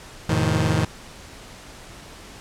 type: chord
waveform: sawtooth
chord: F dominant seventh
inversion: none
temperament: just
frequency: 87.31 / 109.13 / 130.96 / 157.15 Hz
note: F2 / A2 / C3 / Eb3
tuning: 0 / -14 / +2 / +18 cents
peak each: -22 / -19 / -23 / -18 dBFS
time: 0.29-0.85 s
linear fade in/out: 5 ms
effects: pink hiss -42 dBFS RMS until 2.4 s + low-pass 9000 Hz 12 dB/octave